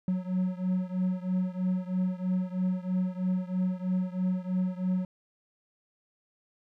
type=beating tone pair; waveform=triangle; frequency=183 / 186.1 Hz; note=F#3 / F#3; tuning=-19 / +10 cents; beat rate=3.1 Hz; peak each=-27 / -29 dBFS; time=0.08-5.05 s; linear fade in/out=2 ms; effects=none